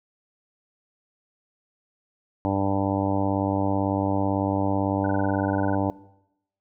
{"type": "harmonic tone", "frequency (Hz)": 98, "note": "G2", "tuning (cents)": 0, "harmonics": [1, 2, 3, 4, 5, 6, 7, 8, 9, 10], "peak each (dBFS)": [-28, -31, -25, -38, -34, -30, -36, -32, -32, -39], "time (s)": [2.45, 5.9], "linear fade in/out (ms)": 0}
{"type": "tone bursts", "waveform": "sine", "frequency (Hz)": 1480, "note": "F#6", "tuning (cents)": 0, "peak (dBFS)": -32, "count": 15, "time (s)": [5.04, 5.751], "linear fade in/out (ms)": 5, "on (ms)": 25, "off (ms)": 24}
{"effects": ["noise-tail reverb RT60 0.8 s tail -19 dB re dry"]}